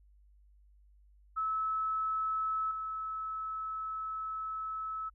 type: tone with level steps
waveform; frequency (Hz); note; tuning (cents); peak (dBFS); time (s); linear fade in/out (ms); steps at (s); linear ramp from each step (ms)
sine; 1300; E6; -24; -30 / -35; 1.36-5.1; 20; 2.71; 2
effects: added 50 Hz sine -59 dBFS peak until 5.14 s